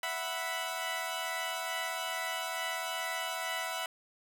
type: chord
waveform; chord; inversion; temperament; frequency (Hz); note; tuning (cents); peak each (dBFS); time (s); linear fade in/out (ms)
15% pulse; E suspended second; none; equal; 659.3 / 740 / 987.8; E5 / F#5 / B5; 0 / 0 / 0; -32; 0.03-3.86; 2
effects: none